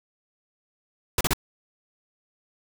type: noise bursts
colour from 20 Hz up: pink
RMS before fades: -22 dBFS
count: 3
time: 1.18-1.334 s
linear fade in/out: 2 ms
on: 28 ms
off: 35 ms
effects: none